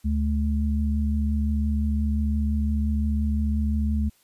sine tone pair together, 73.56 / 214.9 Hz, D2 / A3, +3 / -41 cents, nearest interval octave + perfect fifth, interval 1856 cents, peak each -22 / -26 dBFS, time 0.04-4.1 s, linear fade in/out 20 ms, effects white hiss -62 dBFS RMS until 4.23 s + resampled to 32000 Hz

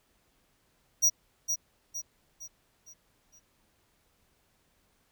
square tone with echo, 5770 Hz, F#8, 44 cents flat, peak -20 dBFS, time 1.02-1.1 s, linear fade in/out 20 ms, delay 460 ms, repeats 5, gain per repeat -7 dB, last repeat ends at 3.4 s, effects pink hiss -70 dBFS RMS until 5.11 s

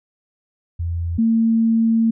sine tone pair in turn, 84.8 / 226.4 Hz, E2 / A3, +50 / +50 cents, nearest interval octave + perfect fourth, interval 1700 cents, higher second, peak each -20 / -13 dBFS, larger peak second, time 0.79-1.18 / 1.18-2.11 s, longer second, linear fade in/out 10 ms, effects none

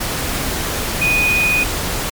sine tone in noise, 2480 Hz, D#7, 6 cents flat, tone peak -13 dBFS, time 1.01-1.64 s, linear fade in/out 10 ms, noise pink, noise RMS -21 dBFS, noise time 0-2.1 s, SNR +5 dB, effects MP3 96 kbps

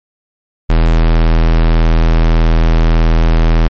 square tone, 40.84 Hz, E1, 15 cents flat, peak -7 dBFS, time 0.69-3.68 s, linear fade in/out 10 ms, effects low-pass 4000 Hz 12 dB/octave + MP3 32 kbps

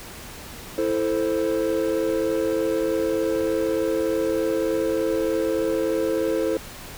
triangle chord, A minor, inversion second, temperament equal, 329.6 / 440 / 523.3 Hz, E4 / A4 / C5, 0 / 0 / 0 cents, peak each -23 dBFS, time 0.78-6.57 s, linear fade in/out 2 ms, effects pink hiss -39 dBFS RMS until 6.97 s

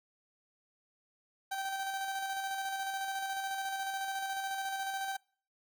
30% pulse tone with tremolo, 777 Hz, G5, 16 cents flat, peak -31 dBFS, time 1.51-5.17 s, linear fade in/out 10 ms, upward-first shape square, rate 14 Hz, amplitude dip 30%, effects noise-tail reverb RT60 0.5 s tail -26 dB re dry

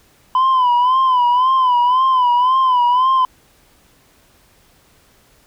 sine tone with vibrato, 1009 Hz, B5, 37 cents sharp, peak -8 dBFS, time 0.35-3.25 s, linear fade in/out 2 ms, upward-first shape sine, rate 1.9 Hz, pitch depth 80 cents each way, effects tanh soft clip ceiling -10 dBFS + pink hiss -53 dBFS RMS until 5.46 s

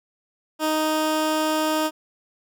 15% pulse tone, 311.1 Hz, D#4, in tune, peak -14 dBFS, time 0.59-1.91 s, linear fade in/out 50 ms, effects none

